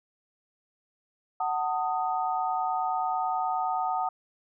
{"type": "chord", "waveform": "sine", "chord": "D# diminished", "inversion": "first", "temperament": "just", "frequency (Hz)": [746.7, 896, 1244.5], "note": ["F#5", "A5", "D#6"], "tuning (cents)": [16, 31, 0], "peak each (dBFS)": [-28, -31, -32], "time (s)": [1.4, 4.09], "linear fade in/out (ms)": 5, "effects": []}